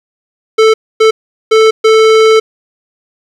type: tone bursts at uneven times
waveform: square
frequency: 440.5 Hz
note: A4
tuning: 2 cents sharp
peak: -4 dBFS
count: 4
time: 0.58-0.74 / 1-1.11 / 1.51-1.71 / 1.84-2.4 s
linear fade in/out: 10 ms
effects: low-pass 5000 Hz 12 dB/octave + 7-bit